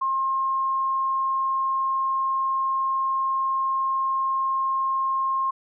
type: tone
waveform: sine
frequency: 1067 Hz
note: C6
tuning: 34 cents sharp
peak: -21 dBFS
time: 0.01-5.51 s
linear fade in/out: 10 ms
effects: none